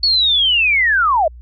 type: linear sweep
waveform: sine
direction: down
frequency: 4468 to 588 Hz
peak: -11 dBFS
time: 0.03-1.28 s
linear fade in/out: 5 ms
effects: added 60 Hz sine -34 dBFS peak until 1.41 s